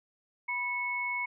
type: tone pair together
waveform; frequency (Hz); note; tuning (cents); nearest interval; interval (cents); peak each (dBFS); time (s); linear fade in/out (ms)
sine; 980.7 / 2200; B5 / C#7; -12 / -14; octave + major second; 1398; -36 / -31; 0.48-1.26; 10
effects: none